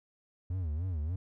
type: tone with vibrato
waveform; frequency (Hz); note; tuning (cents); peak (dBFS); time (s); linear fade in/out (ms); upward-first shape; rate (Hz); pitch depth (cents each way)
triangle; 83.5; E2; +23; -29; 0.5-1.16; 5; sine; 3.4; 220
effects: none